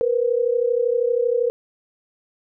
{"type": "tone pair together", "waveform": "sine", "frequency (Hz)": [469.3, 502], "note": ["A#4", "B4"], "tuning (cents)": [12, 28], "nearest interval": "minor second", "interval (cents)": 116, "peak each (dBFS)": [-19, -21], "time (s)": [0.01, 1.5], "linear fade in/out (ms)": 0, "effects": []}